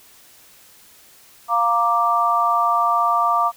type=chord; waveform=sine; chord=Bb major; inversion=second; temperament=equal; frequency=698.5 / 932.3 / 1174.7 Hz; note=F5 / Bb5 / D6; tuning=0 / 0 / 0 cents; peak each=-21 / -22 / -17 dBFS; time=1.48-3.52 s; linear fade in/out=50 ms; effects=white hiss -49 dBFS RMS until 3.56 s